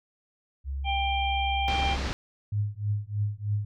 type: tone with pitch glide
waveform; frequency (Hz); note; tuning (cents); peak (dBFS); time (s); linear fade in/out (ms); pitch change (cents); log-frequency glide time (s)
sine; 68.3 to 66.66; C#2 to C2; -25 to +33; -29; 0.64-2.11; 50; -42; 1.83-1.99
type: harmonic tone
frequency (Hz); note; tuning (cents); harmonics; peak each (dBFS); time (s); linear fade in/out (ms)
791; G5; +15; 1 / 3 / 4; -27 / -32 / -33; 0.84-1.97; 50
type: low-pass noise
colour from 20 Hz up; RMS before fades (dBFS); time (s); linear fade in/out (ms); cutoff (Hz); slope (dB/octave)
pink; -33; 1.68-2.13; 0; 5400; 24
type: tone with tremolo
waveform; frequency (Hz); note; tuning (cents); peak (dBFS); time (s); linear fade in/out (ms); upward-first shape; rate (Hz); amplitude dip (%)
sine; 103.83; G#2; 0; -22; 2.52-3.65; 5; triangle; 3.2; 100
effects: none

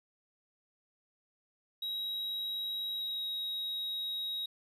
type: tone with pitch glide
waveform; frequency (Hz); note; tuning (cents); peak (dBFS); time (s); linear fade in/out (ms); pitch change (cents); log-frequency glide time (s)
triangle; 3836 to 3803; A#7 to A#7; +49 to +34; -33; 1.82-4.46; 5; -15; 2.94-3.24
effects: none

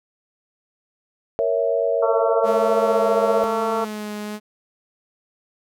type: chord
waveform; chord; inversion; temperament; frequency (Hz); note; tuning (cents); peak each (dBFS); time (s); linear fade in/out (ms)
sine; A# diminished; none; equal; 466.2 / 554.4 / 659.3; A#4 / C#5 / E5; 0 / 0 / 0; -22; 1.39-3.44; 0
type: harmonic tone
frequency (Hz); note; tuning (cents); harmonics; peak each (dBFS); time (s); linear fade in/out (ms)
225.6; A3; +44; 2 / 3 / 4 / 5 / 6; -24 / -26 / -27 / -28 / -29; 2.02-3.85; 10
type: tone with vibrato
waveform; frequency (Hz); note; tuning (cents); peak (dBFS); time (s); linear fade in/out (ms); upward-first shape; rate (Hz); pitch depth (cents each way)
sawtooth; 212.6; G#3; +41; -24; 2.43-4.4; 50; sine; 1; 27
effects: none

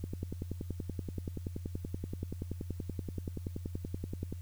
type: click train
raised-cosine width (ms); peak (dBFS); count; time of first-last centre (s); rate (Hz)
3; -24; 46; 0.04-4.326; 10.5
effects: added 88 Hz sine -40 dBFS peak until 4.41 s + white hiss -63 dBFS RMS until 4.41 s

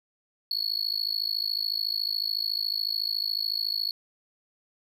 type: tone with amplitude modulation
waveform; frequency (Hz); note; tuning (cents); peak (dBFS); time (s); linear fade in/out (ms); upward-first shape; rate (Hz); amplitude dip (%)
triangle; 4374; C#8; -24; -21; 0.51-3.91; 2; sine; 53.9; 100
effects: none

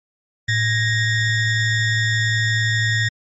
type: ring-modulated tone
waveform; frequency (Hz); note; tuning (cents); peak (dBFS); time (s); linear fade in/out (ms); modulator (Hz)
square; 880; A5; 0; -14; 0.48-3.09; 10; 991
effects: MP3 32 kbps

